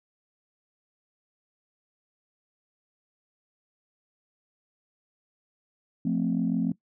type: chord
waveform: sine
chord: F major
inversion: none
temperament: equal with one note detuned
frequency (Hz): 174.61 / 221.3 / 261.6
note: F3 / A3 / C4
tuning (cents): 0 / +10 / 0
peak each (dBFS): -27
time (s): 6.05-6.72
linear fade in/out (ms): 5
effects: noise-tail reverb RT60 0.1 s tail -20 dB re dry + tanh soft clip ceiling -16 dBFS